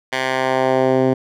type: tone with band-pass filter sweep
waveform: 10% pulse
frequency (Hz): 130.81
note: C3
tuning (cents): 0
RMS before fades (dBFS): -17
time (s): 0.12-1.14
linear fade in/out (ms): 10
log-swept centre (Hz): 2200 to 290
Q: 0.89
effects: none